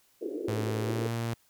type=band-pass noise; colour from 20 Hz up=pink; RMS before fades=-35 dBFS; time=0.21-1.08 s; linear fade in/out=10 ms; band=310 to 470 Hz; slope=48 dB/octave
type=tone with pitch glide; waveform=sawtooth; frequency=108.8 to 115.94 Hz; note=A2 to A#2; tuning=-19 to -9 cents; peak=-26 dBFS; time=0.48-1.34 s; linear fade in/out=5 ms; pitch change=+110 cents; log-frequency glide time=0.73-1.12 s
effects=white hiss -66 dBFS RMS until 1.49 s